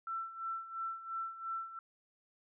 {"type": "tone with tremolo", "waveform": "sine", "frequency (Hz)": 1340, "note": "E6", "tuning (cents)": 28, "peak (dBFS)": -35, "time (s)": [0.07, 1.79], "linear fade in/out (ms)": 2, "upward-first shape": "sine", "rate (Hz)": 2.9, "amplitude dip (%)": 75, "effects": []}